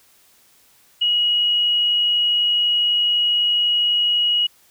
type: tone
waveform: sine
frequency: 2902 Hz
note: F#7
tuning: 34 cents flat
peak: -15 dBFS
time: 1.01-4.47 s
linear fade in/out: 10 ms
effects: white hiss -55 dBFS RMS until 4.7 s